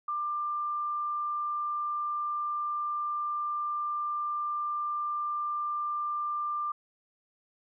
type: tone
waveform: sine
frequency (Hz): 1190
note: D6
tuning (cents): +22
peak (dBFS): -29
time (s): 0.08-6.72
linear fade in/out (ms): 5
effects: none